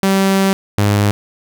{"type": "tone pair in turn", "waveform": "sawtooth", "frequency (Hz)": [193.7, 102.61], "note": ["G3", "G#2"], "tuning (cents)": [-20, -20], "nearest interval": "major seventh", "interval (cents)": 1100, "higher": "first", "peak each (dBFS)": -7, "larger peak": "neither", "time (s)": [[0.03, 0.53], [0.78, 1.11]], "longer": "first", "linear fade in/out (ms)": 0, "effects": []}